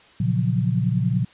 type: chord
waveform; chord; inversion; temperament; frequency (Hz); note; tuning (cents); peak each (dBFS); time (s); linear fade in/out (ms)
sine; Gb major seventh; first; equal with one note detuned; 117.96 / 138.59 / 174.61 / 185; Bb2 / Db3 / F3 / Gb3; +21 / 0 / 0 / 0; -22 / -24 / -24 / -27; 0.2-1.25; 5
effects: white hiss -51 dBFS RMS until 1.33 s + resampled to 8000 Hz